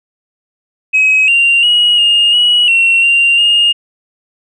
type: tone with pitch steps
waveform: sine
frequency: 2546 / 2772 / 2902 / 2838 / 2918 / 2726 / 2773 / 2839 Hz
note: D#7 / F7 / F#7 / F7 / F#7 / F7 / F7 / F7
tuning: +39 / -14 / -34 / +27 / -25 / -43 / -13 / +28 cents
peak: -5 dBFS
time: 0.93-3.73 s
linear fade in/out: 20 ms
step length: 350 ms
effects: tanh soft clip ceiling -3 dBFS